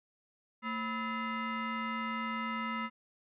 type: tone with frequency modulation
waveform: sine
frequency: 535 Hz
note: C5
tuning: 38 cents sharp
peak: -33 dBFS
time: 0.62-2.9 s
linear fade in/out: 50 ms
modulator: 761 Hz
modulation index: 2.2
effects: none